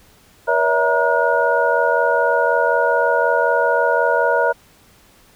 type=tone cluster; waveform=sine; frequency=479.6 / 565 / 649 / 942 / 1443 Hz; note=A#4 / C#5 / E5 / A#5 / F#6; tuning=+49 / +33 / -27 / +18 / -44 cents; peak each=-20 dBFS; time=0.47-4.53 s; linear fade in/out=20 ms; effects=pink hiss -51 dBFS RMS until 5.35 s